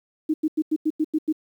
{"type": "tone bursts", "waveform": "sine", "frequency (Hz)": 311.1, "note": "D#4", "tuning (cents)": 0, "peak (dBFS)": -18, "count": 8, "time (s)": [0.29, 1.327], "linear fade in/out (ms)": 10, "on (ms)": 50, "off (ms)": 91, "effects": ["9-bit"]}